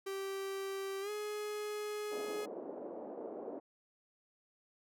45% pulse tone with pitch glide, 389.4 to 419.8 Hz, G4 to G#4, -12 to +19 cents, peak -38 dBFS, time 0.06-2.46 s, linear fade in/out 10 ms, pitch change +131 cents, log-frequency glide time 1.01-1.1 s
white band-pass noise, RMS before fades -45 dBFS, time 2.11-3.6 s, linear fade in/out 10 ms, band 280 to 600 Hz, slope 24 dB/octave
effects none

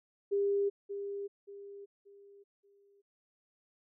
sine tone with echo, 401.1 Hz, G4, 40 cents sharp, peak -27 dBFS, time 0.31-0.7 s, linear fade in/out 20 ms, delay 580 ms, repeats 4, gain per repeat -9 dB, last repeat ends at 3.02 s, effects none

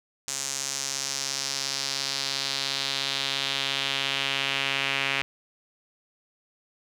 sawtooth tone with band-pass filter sweep, 137.1 Hz, C#3, 19 cents flat, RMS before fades -29 dBFS, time 0.28-5.22 s, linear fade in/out 0 ms, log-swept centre 6900 to 2500 Hz, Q 2.5, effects none

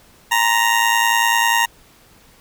20% pulse tone with amplitude modulation, 932.3 Hz, A#5, in tune, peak -6 dBFS, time 0.31-1.66 s, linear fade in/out 10 ms, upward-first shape sine, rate 110 Hz, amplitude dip 65%, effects pink hiss -50 dBFS RMS until 2.4 s

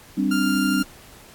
sine chord, G suspended fourth, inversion none, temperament just, 196 / 261.3 / 294 Hz, G3 / C4 / D4, 0 / -2 / +2 cents, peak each -23 dBFS, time 0.17-0.83 s, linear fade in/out 10 ms
sawtooth tone, 1396.9 Hz, F6, in tune, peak -21 dBFS, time 0.31-0.83 s, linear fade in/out 5 ms
effects pink hiss -47 dBFS RMS until 1.34 s + AAC 64 kbps

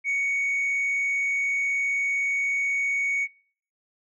sine tone with frequency modulation, 2231 Hz, C#7, 11 cents sharp, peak -20 dBFS, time 0.04-3.28 s, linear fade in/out 50 ms, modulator 99.1 Hz, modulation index 0.28, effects noise-tail reverb RT60 0.5 s tail -24 dB re dry + tanh soft clip ceiling -21 dBFS

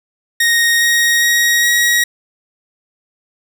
sawtooth tone with pitch steps, 1864.7 / 1876.6 / 1888.5 / 1900.6 Hz, A#6 / A#6 / A#6 / A#6, 0 / +11 / +22 / +33 cents, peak -7 dBFS, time 0.4-2.04 s, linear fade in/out 5 ms, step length 410 ms, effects none

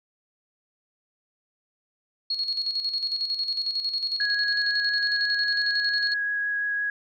sine tone with tremolo, 4316 Hz, C#8, 47 cents flat, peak -23 dBFS, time 2.3-6.14 s, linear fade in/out 5 ms, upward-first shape square, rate 11 Hz, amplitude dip 55%
sine tone with vibrato, 1661.2 Hz, G#6, in tune, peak -24 dBFS, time 4.2-6.9 s, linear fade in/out 2 ms, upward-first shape triangle, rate 5.8 Hz, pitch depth 8 cents each way
effects none

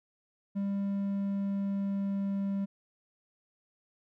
triangle tone with pitch glide, 198.7 to 197.33 Hz, G3 to G3, +24 to +12 cents, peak -27 dBFS, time 0.55-2.66 s, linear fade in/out 20 ms, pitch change -12 cents, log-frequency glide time 0.83-2.53 s, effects none

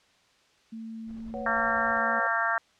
sine tone with pitch glide, 224.3 to 226.1 Hz, A3 to A3, +34 to +47 cents, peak -36 dBFS, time 0.72-2.2 s, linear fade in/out 10 ms, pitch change +13 cents, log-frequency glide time 1.09-1.67 s
brown noise with tremolo, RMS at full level -48 dBFS, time 1.06-2.03 s, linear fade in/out 50 ms, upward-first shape square, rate 10 Hz, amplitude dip 35%
sine chord, B suspended second, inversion none, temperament just, 493.9 / 555.6 / 740.8 Hz, B4 / C#5 / F#5, 0 / +4 / +2 cents, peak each -40 / -36 / -38 dBFS, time 1.34-2.27 s, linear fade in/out 0 ms
harmonic tone, 228 Hz, A#3, 38 cents flat, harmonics 3 / 4 / 5 / 6 / 7 / 8, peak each -32 / -33 / -32 / -30 / -29 / -32 dBFS, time 1.46-2.58 s, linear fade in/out 2 ms
effects white hiss -63 dBFS RMS until 2.79 s + low-pass 5000 Hz 12 dB/octave

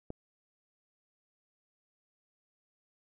click, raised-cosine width 2 ms, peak -26 dBFS, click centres 0.104 s, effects none

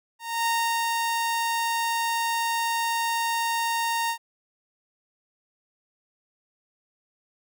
sawtooth tone with ADSR envelope, 924 Hz, A#5, 16 cents flat, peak -18 dBFS, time 0.19-4.18 s, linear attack 270 ms, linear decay 380 ms, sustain -2 dB, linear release 81 ms, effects none

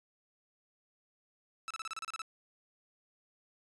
sawtooth tone bursts, 1313 Hz, E6, 7 cents flat, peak -34 dBFS, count 10, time 1.68-2.218 s, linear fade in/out 0 ms, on 25 ms, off 32 ms, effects resampled to 22050 Hz

